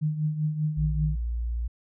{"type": "tone with tremolo", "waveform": "sine", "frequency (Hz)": 153.2, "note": "D#3", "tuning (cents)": -27, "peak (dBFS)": -21, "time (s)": [0.01, 1.16], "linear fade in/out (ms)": 20, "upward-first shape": "triangle", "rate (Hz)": 5.1, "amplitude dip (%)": 70}
{"type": "tone", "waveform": "sine", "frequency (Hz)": 58.3, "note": "A#1", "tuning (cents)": 1, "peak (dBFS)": -26, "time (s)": [0.77, 1.68], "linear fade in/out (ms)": 10}
{"effects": []}